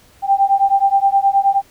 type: beating tone pair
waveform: sine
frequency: 784 / 793.5 Hz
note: G5 / G5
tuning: 0 / +21 cents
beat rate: 9.5 Hz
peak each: -14 dBFS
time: 0.22-1.62 s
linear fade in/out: 50 ms
effects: pink hiss -50 dBFS RMS until 1.7 s